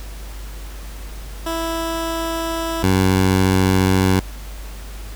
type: tone pair in turn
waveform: 15% pulse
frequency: 329.6 / 94.22 Hz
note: E4 / F#2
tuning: 0 / +32 cents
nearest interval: octave + minor seventh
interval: 2168 cents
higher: first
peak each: -15 / -7 dBFS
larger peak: second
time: 1.46-2.83 / 2.83-4.2 s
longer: neither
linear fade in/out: 5 ms
effects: added 50 Hz sine -30 dBFS peak until 5.15 s + pink hiss -40 dBFS RMS until 5.15 s

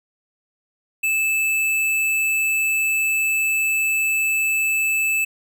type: tone with tanh clipping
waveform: sine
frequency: 2625 Hz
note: E7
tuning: 8 cents flat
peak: -19 dBFS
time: 1.03-5.25 s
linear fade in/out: 10 ms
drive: 17 dB
effects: none

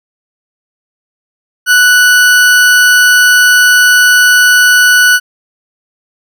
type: tone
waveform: 40% pulse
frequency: 1480 Hz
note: F#6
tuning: in tune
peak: -3 dBFS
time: 1.66-5.2 s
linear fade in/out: 50 ms
effects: none

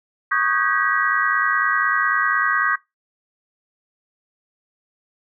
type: tone cluster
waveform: sine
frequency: 1114 / 1230 / 1540 / 1630 / 1925 Hz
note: C#6 / D#6 / G6 / G#6 / B6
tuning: +8 / -20 / -31 / -33 / -45 cents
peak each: -23 dBFS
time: 0.31-2.76 s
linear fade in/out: 10 ms
effects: noise-tail reverb RT60 0.2 s tail -21 dB re dry

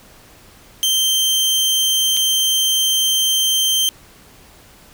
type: tone with dropouts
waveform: sawtooth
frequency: 3136 Hz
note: G7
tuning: in tune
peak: -11 dBFS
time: 0.83-3.89 s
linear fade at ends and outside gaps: 0 ms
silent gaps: 2.167-2.171 s
effects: pink hiss -46 dBFS RMS until 4.93 s

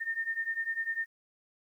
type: beating tone pair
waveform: sine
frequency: 1812 / 1822 Hz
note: A#6 / A#6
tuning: -50 / -40 cents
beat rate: 10 Hz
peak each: -35 / -33 dBFS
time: 0-1.06 s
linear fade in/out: 20 ms
effects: 11-bit

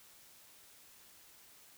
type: silence
effects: white hiss -60 dBFS RMS until 1.77 s

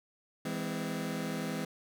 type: chord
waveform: sawtooth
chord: E augmented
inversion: none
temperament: just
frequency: 164.81 / 206 / 257.5 Hz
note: E3 / G#3 / B#3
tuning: 0 / -14 / -28 cents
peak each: -34 dBFS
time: 0.45-1.65 s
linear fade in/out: 5 ms
effects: none

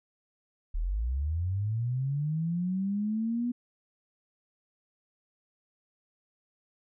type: linear sweep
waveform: sine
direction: up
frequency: 35.49 to 245.7 Hz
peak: -27 dBFS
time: 0.74-3.52 s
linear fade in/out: 10 ms
effects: none

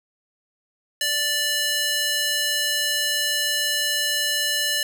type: tone with high-pass filter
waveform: square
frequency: 587.3 Hz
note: D5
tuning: in tune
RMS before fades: -23 dBFS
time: 1.01-4.83 s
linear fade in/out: 2 ms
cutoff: 2400 Hz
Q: 0.95
effects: none

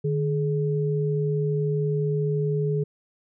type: tone pair together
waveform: sine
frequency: 151.2 / 421.8 Hz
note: D#3 / G#4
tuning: -49 / +27 cents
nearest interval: octave + tritone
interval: 1776 cents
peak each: -23 / -26 dBFS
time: 0.04-2.84 s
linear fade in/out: 10 ms
effects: none

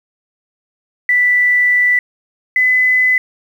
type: tone pair in turn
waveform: sine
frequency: 1975.5 / 2012 Hz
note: B6 / B6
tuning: 0 / +32 cents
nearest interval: unison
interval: 32 cents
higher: second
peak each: -9 dBFS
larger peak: neither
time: 1.09-1.99 / 2.56-3.18 s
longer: first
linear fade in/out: 2 ms
effects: 7-bit

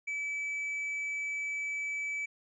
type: tone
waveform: triangle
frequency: 2300 Hz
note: D7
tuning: 37 cents flat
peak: -31 dBFS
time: 0.07-2.26 s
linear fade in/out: 10 ms
effects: resampled to 22050 Hz

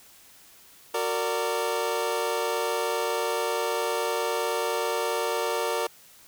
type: chord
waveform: 25% pulse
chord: Gb augmented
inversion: none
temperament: equal with one note detuned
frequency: 370 / 459.7 / 587.3 Hz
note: Gb4 / Bb4 / D5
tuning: 0 / -24 / 0 cents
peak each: -29 / -24 / -27 dBFS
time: 0.94-5.87 s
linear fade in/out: 5 ms
effects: white hiss -53 dBFS RMS until 6.27 s

